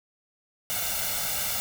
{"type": "noise with comb filter", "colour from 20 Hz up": "white", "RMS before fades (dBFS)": -29, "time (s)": [0.7, 1.6], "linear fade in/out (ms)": 0, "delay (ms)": 1.4, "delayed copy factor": 0.85, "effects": []}